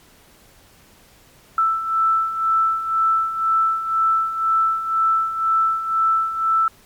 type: beating tone pair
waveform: sine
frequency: 1322 / 1324 Hz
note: E6 / E6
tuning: +5 / +7 cents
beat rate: 2 Hz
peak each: -23 / -17 dBFS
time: 1.58-6.68 s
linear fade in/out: 2 ms
effects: pink hiss -51 dBFS RMS until 6.85 s + MP3 96 kbps